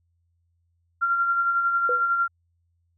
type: tone with tremolo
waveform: sine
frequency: 1380 Hz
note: F6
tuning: 21 cents flat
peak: -18 dBFS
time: 1.01-2.28 s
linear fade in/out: 20 ms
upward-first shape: sine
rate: 11 Hz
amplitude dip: 40%
type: tone with exponential decay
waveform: sine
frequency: 492.7 Hz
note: B4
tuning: 4 cents flat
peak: -21 dBFS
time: 1.89-2.08 s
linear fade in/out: 2 ms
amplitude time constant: 41 ms
effects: added 85 Hz sine -66 dBFS peak until 2.97 s